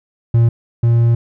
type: tone pair in turn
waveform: triangle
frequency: 116.54 / 117.17 Hz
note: A#2 / A#2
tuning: 0 / +9 cents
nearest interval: unison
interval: 9 cents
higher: second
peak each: -6 / -7 dBFS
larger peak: first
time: 0.34-0.49 / 0.83-1.15 s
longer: second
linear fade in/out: 5 ms
effects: none